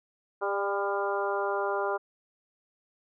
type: harmonic tone with a mistuned harmonic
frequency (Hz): 200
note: G3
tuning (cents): +35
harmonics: 2 / 3 / 4 / 5 / 6 / 7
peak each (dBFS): -31 / -33 / -34 / -35 / -36 / -36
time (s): 0.41-1.98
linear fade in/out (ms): 20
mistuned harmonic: 3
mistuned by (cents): -16
effects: none